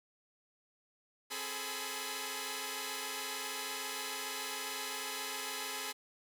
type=tone cluster; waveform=5% pulse; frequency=265.9 / 420.8 / 447.4 / 849 / 1006 Hz; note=C4 / G#4 / A4 / G#5 / B5; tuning=+28 / +23 / +29 / +38 / +32 cents; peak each=-36 / -31 / -37 / -35 / -30 dBFS; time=1.3-5.93 s; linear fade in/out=20 ms; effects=none